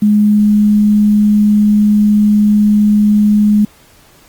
sine tone with quantisation, 209.2 Hz, G#3, 13 cents sharp, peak -6 dBFS, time 0.02-3.65 s, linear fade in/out 5 ms, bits 6, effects pink hiss -45 dBFS RMS until 4.28 s + Opus 32 kbps

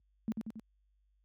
sine tone with echo, 220 Hz, A3, in tune, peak -30 dBFS, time 0.28-0.32 s, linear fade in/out 0 ms, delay 92 ms, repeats 3, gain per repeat -4 dB, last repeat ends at 0.596 s, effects added 50 Hz sine -57 dBFS peak until 1.24 s + high-pass 100 Hz 12 dB/octave

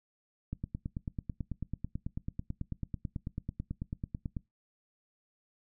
click train, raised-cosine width 5 ms, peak -23 dBFS, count 36, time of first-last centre 0.53-4.368 s, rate 9.12 Hz, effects noise-tail reverb RT60 0.2 s tail -22 dB re dry

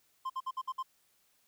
triangle tone bursts, 1046.5 Hz, C6, in tune, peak -31 dBFS, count 6, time 0.25-0.829 s, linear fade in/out 10 ms, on 49 ms, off 57 ms, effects white hiss -71 dBFS RMS until 1.47 s

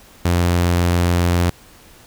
sawtooth tone, 87.31 Hz, F2, in tune, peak -10 dBFS, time 0.25-1.5 s, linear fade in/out 5 ms, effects pink hiss -46 dBFS RMS until 2.06 s

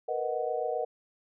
sine chord, B major seventh, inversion third, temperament equal, 466.2 / 493.9 / 622.3 / 740 Hz, A#4 / B4 / D#5 / F#5, 0 / 0 / 0 / 0 cents, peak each -34 dBFS, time 0.08-0.85 s, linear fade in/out 10 ms, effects none

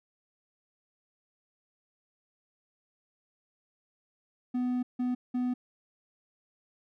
triangle tone bursts at uneven times, 248.9 Hz, B3, 14 cents sharp, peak -25 dBFS, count 3, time 4.54-4.83 / 4.99-5.15 / 5.34-5.54 s, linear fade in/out 10 ms, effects none

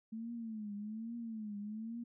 sine tone with vibrato, 219.2 Hz, A3, 6 cents flat, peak -40 dBFS, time 0.12-2.04 s, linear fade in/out 10 ms, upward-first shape triangle, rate 1.2 Hz, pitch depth 140 cents each way, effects none

